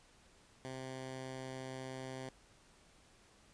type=tone; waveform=10% pulse; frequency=130.81 Hz; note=C3; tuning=in tune; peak=-35 dBFS; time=0.65-2.29 s; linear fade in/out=0 ms; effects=pink hiss -65 dBFS RMS until 3.53 s + resampled to 22050 Hz